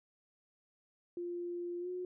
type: tone with pitch glide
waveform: sine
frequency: 349.2 to 362.4 Hz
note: F4 to F#4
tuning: 0 to -36 cents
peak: -37 dBFS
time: 1.17-2.05 s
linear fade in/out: 2 ms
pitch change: +64 cents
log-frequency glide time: 1.8-1.89 s
effects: none